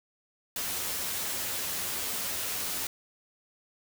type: noise with comb filter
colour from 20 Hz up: white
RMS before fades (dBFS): -33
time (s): 0.56-2.87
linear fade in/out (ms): 2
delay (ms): 11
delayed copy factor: +0.55
effects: none

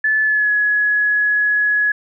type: tone with pitch glide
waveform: sine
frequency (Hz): 1735 to 1685.6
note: A6 to G#6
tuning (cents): -25 to +25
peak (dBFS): -13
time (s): 0.04-1.92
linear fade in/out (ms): 5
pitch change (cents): -50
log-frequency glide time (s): 0.23-0.51
effects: none

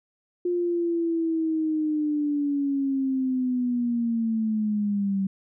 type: linear sweep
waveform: sine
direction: down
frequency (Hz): 354.8 to 192.1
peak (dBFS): -22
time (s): 0.45-5.27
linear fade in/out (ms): 5
effects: none

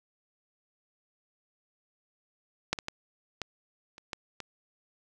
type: clicks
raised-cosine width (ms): 0.2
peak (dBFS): -9 / -18 / -16 / -16 / -30 / -17 / -21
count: 7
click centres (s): 2.73 / 2.788 / 2.884 / 3.417 / 3.981 / 4.132 / 4.403
effects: none

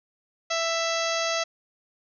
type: harmonic tone with a mistuned harmonic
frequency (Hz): 662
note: E5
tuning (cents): +7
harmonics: 1 / 2 / 3 / 4 / 5 / 6 / 7 / 8 / 9 / 10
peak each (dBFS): -28 / -31 / -33 / -34 / -35 / -36 / -36 / -37 / -38 / -38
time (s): 0.5-1.44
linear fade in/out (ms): 10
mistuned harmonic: 10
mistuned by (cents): -42
effects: none

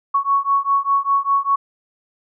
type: beating tone pair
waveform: sine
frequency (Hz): 1108.7 / 1113.7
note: C#6 / C#6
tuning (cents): 0 / +8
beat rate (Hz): 5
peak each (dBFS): -18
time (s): 0.14-1.56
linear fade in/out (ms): 10
effects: none

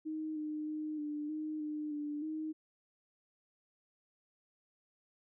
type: tone with pitch steps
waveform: sine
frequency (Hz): 312.2 / 304.8 / 307 / 297.5 / 308.4 / 302.2 / 295.1 / 312.2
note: D#4 / D#4 / D#4 / D4 / D#4 / D4 / D4 / D#4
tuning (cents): +6 / -36 / -23 / +22 / -15 / +50 / +8 / +6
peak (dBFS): -36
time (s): 0.05-2.53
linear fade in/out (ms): 20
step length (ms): 310
effects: none

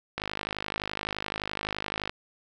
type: click train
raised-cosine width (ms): 0.3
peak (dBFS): -14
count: 100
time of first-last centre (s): 0.18-2.095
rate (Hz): 51.7
effects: 9-bit

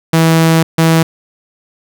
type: tone bursts at uneven times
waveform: sawtooth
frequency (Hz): 162.9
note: E3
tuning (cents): -20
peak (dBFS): -3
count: 2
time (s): 0.13-0.63 / 0.78-1.03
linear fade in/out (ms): 5
effects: none

